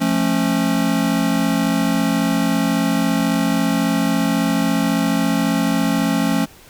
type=chord; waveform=square; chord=F augmented; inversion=none; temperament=just; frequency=174.61 / 218.3 / 272.8 Hz; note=F3 / A3 / C#4; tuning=0 / -13 / -28 cents; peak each=-22 / -21 / -20 dBFS; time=0-6.46 s; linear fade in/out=20 ms; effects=pink hiss -45 dBFS RMS until 6.69 s